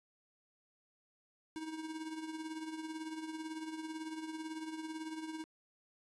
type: tone with tremolo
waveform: square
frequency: 316.6 Hz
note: D#4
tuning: 30 cents sharp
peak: -39 dBFS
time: 1.56-5.44 s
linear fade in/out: 0 ms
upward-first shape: triangle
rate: 18 Hz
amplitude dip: 65%
effects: resampled to 24000 Hz